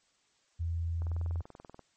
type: tone with pitch glide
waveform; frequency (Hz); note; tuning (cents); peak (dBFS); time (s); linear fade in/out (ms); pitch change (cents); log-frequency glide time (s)
sine; 83.7 to 84.33; E2 to E2; +27 to +40; -30; 0.59-1.42; 20; +13; 1.12-1.18
type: click train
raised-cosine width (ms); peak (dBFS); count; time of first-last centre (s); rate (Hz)
1; -34; 17; 1.02-1.793; 20.7
effects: white hiss -71 dBFS RMS until 1.96 s + MP3 32 kbps